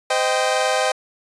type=chord; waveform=sawtooth; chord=C minor; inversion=none; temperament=equal with one note detuned; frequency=515.2 / 622.3 / 784 Hz; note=C5 / Eb5 / G5; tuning=-27 / 0 / 0 cents; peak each=-18 dBFS; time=0.1-0.92 s; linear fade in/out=5 ms; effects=resampled to 22050 Hz